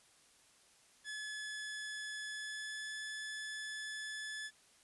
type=tone with pitch glide; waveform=sawtooth; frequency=1713 to 1725.9 Hz; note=A6 to A6; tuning=-47 to -34 cents; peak=-38 dBFS; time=1.04-4.51 s; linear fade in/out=50 ms; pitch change=+13 cents; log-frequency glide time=2.27-2.92 s; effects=white hiss -66 dBFS RMS until 4.83 s + resampled to 24000 Hz